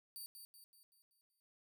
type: tone with echo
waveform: 5% pulse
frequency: 4616 Hz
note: D8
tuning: 31 cents flat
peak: -40 dBFS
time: 0.16-0.26 s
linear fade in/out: 0 ms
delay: 190 ms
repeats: 6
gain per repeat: -6 dB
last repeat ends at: 1.4 s
effects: none